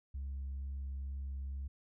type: tone with vibrato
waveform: sine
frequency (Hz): 68.1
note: C#2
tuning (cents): -30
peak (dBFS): -36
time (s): 0.14-1.68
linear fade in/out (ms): 10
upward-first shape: sine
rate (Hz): 2.2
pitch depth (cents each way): 9
effects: tanh soft clip ceiling -36 dBFS